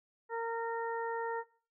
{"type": "harmonic tone", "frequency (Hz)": 460.2, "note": "A#4", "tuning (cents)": -22, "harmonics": [1, 2, 3, 4], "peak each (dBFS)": [-36, -38, -44, -45], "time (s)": [0.29, 1.44], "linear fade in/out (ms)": 50, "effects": ["noise-tail reverb RT60 0.4 s tail -18 dB re dry"]}